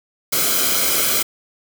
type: noise with comb filter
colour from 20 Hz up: white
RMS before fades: -18 dBFS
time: 0.32-1.23 s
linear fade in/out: 10 ms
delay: 1.1 ms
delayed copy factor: -0.7
effects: none